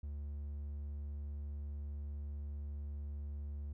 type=tone; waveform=triangle; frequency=72.4 Hz; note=D2; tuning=24 cents flat; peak=-38 dBFS; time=0.03-3.73 s; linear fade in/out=5 ms; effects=none